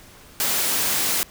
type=high-pass noise; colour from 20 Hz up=white; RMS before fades=-22 dBFS; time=0.4-1.23 s; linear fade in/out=0 ms; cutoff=120 Hz; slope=12 dB/octave; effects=pink hiss -47 dBFS RMS until 1.3 s